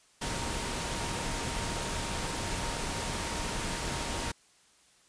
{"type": "tone in noise", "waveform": "sine", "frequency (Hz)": 930, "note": "A#5", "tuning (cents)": -4, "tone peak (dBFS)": -43, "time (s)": [0.21, 4.32], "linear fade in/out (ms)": 10, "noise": "pink", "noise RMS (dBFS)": -34, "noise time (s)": [0.21, 4.32], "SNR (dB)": -12, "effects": ["white hiss -63 dBFS RMS until 5.08 s", "resampled to 22050 Hz"]}